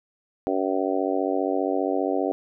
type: harmonic tone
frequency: 95 Hz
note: F#2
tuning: 46 cents sharp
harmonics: 3 / 4 / 5 / 6 / 7 / 8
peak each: -27 / -28 / -29 / -30 / -30 / -31 dBFS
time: 0.47-2.32 s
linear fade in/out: 0 ms
effects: none